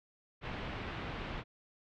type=low-pass noise; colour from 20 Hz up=pink; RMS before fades=-41 dBFS; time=0.41-1.44 s; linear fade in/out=50 ms; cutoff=3300 Hz; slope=24 dB/octave; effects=none